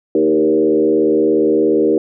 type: tone with frequency modulation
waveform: sine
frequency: 391.5 Hz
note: G4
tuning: 2 cents flat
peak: -10 dBFS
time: 0.15-1.98 s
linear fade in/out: 2 ms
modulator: 77.1 Hz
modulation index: 1.4
effects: none